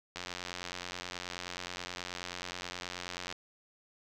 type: click train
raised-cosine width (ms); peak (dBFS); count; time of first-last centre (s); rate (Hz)
0.2; -21; 284; 0.16-3.326; 89.4
effects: none